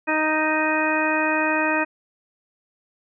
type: harmonic tone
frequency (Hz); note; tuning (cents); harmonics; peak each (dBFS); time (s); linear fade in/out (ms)
311.1; D#4; 0; 1 / 2 / 3 / 4 / 5 / 6 / 8; -25 / -26 / -26 / -30 / -27 / -27 / -26; 0.07-1.85; 20
effects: none